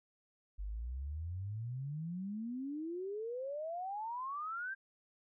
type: exponential sweep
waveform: sine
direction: up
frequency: 47.23 to 1610 Hz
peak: -38 dBFS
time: 0.58-4.75 s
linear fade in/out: 20 ms
effects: none